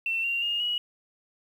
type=tone with pitch steps; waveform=sine; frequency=2694 / 2765 / 2838 / 2912 Hz; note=E7 / F7 / F7 / F#7; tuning=+37 / -18 / +27 / -28 cents; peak=-25 dBFS; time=0.06-0.78 s; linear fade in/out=2 ms; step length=180 ms; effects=9-bit